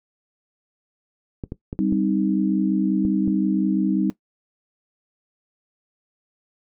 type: clicks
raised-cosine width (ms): 3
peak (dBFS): -16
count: 6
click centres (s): 1.438 / 1.521 / 1.729 / 1.925 / 3.051 / 3.277
type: chord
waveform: sine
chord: C minor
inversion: second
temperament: equal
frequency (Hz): 196 / 261.6 / 311.1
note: G3 / C4 / Eb4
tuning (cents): 0 / 0 / 0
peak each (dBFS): -21 / -25 / -22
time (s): 1.79-4.1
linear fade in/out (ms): 0
effects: noise-tail reverb RT60 0.1 s tail -17 dB re dry